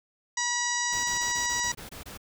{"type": "harmonic tone", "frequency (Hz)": 967, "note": "B5", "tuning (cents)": -37, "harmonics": [1, 2, 3, 4, 5, 6, 7, 8], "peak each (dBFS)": [-33, -31, -43, -37, -37, -31, -36, -38], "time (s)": [0.37, 1.72], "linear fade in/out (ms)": 5}
{"type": "noise bursts", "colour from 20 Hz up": "pink", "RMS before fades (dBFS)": -42, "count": 9, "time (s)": [0.92, 2.176], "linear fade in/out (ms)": 10, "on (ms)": 120, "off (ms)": 22}
{"effects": []}